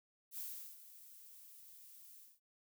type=noise with ADSR envelope; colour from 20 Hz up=violet; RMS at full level=-44 dBFS; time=0.31-2.4 s; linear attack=71 ms; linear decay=380 ms; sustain=-14 dB; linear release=200 ms; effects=none